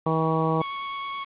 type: harmonic tone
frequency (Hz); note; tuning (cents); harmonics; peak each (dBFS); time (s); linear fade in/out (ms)
160.3; E3; -48; 1 / 2 / 3 / 4 / 5 / 6 / 7; -25 / -29 / -27 / -32 / -31 / -31 / -29; 0.06-0.62; 5
type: tone with vibrato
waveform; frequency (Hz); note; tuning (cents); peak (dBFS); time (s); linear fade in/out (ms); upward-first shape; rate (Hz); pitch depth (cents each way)
sawtooth; 1108.7; C#6; 0; -26; 0.6-1.25; 20; triangle; 9.3; 11
effects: resampled to 8000 Hz + 8-bit